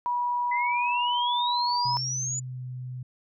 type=tone; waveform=sine; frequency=971 Hz; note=B5; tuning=30 cents flat; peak=-24 dBFS; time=0.06-1.97 s; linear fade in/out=0 ms
type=exponential sweep; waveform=sine; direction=up; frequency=2007 to 7040 Hz; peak=-28 dBFS; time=0.51-2.4 s; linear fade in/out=10 ms
type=tone with pitch glide; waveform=sine; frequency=128.7 to 126.42 Hz; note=C3 to B2; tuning=-28 to +41 cents; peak=-33 dBFS; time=1.85-3.03 s; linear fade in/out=5 ms; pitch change=-31 cents; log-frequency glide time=2.28-2.65 s
effects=none